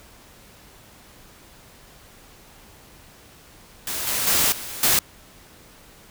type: noise with level steps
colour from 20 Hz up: white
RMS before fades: -28 / -24 / -19 / -34 / -18 dBFS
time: 3.87-4.99 s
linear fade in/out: 2 ms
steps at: 4.07 / 4.27 / 4.52 / 4.83 s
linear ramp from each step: 2 ms
effects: pink hiss -49 dBFS RMS until 6.1 s